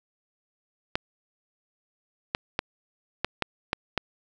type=clicks; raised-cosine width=0.3 ms; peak=-8 dBFS; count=7; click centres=0.955 / 2.349 / 2.591 / 3.246 / 3.423 / 3.731 / 3.977 s; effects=none